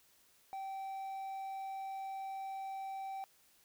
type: tone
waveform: triangle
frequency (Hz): 775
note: G5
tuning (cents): -20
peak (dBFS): -38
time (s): 0.53-3.24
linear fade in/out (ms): 0
effects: white hiss -68 dBFS RMS until 3.64 s